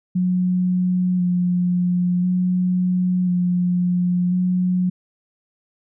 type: tone with vibrato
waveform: sine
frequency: 180 Hz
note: F#3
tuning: 47 cents flat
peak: -16 dBFS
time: 0.15-4.9 s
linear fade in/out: 10 ms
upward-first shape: square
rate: 0.48 Hz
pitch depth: 16 cents each way
effects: none